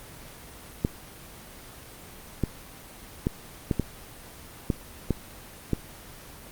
clicks, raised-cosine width 3 ms, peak -10 dBFS, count 8, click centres 0.849 / 2.437 / 3.269 / 3.712 / 3.797 / 4.702 / 5.107 / 5.733 s, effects pink hiss -45 dBFS RMS until 6.51 s + Opus 24 kbps

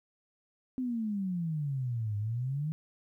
sine exponential two-way sweep, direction down then up, 261.4 to 101.7 to 159.7 Hz, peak -30 dBFS, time 0.78-2.72 s, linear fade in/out 0 ms, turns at 2.17 s, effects 12-bit

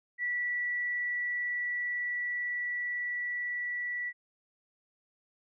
sine tone with level ramp, 1953 Hz, B6, 20 cents flat, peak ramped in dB -29 to -32 dBFS, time 0.18-4.13 s, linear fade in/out 50 ms, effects none

